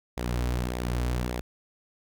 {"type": "tone with flanger", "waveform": "sawtooth", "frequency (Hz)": 60.9, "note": "B1", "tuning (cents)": -24, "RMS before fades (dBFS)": -29, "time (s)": [0.17, 1.41], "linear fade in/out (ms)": 5, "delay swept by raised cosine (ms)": [0.67, 5.77], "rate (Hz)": 1.7, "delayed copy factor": -0.5, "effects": []}